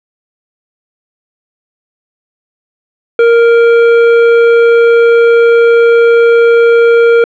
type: tone with hard clipping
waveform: sine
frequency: 466.2 Hz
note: A#4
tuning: in tune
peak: -5 dBFS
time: 3.19-7.24 s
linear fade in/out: 2 ms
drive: 11 dB
effects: low-pass 3000 Hz 12 dB/octave